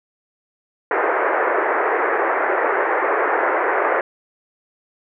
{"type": "band-pass noise", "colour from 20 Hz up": "pink", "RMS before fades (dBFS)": -19, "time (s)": [0.91, 4.01], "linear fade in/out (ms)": 2, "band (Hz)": [360, 2000], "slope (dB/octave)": 48, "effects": []}